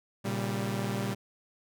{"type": "chord", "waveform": "sawtooth", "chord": "G diminished", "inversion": "first", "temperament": "equal with one note detuned", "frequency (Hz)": [116.54, 136.37, 196], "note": ["Bb2", "Db3", "G3"], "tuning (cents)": [0, -28, 0], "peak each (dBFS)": [-30, -33, -29], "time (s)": [0.24, 1.15], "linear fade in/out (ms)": 20, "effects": []}